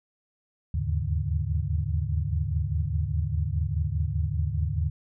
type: tone cluster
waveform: sine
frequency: 76.9 / 81.8 / 102.6 / 140.9 / 154 Hz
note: D#2 / E2 / G#2 / C#3 / D#3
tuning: -20 / -13 / -21 / +29 / -17 cents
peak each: -28 / -31 / -30 / -32 / -36 dBFS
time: 0.74-4.9 s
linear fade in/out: 5 ms
effects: none